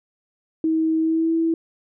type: tone with pitch glide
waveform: sine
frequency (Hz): 320 to 327.9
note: D#4 to E4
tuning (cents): +49 to -9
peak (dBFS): -17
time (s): 0.64-1.54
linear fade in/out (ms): 2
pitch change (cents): +42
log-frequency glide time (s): 0.99-1.33
effects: none